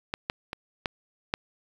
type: clicks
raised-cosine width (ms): 0.3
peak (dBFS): -13 / -11 / -17 / -11 / -9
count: 5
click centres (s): 0.139 / 0.299 / 0.531 / 0.858 / 1.339
effects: 7-bit